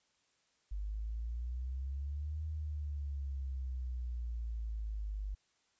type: exponential two-way sweep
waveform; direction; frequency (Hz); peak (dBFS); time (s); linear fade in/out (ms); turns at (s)
sine; up then down; 49.45 to 78.3 to 49.45; -36; 0.71-5.35; 10; 2.45
effects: white hiss -75 dBFS RMS until 5.79 s + resampled to 16000 Hz